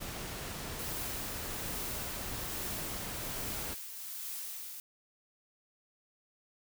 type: noise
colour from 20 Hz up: pink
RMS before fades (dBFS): -41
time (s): 0-3.75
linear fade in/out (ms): 20
type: noise with tremolo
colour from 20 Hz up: blue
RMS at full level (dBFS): -40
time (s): 0.79-4.8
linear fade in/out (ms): 0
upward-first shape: triangle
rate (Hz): 1.2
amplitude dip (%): 45
effects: none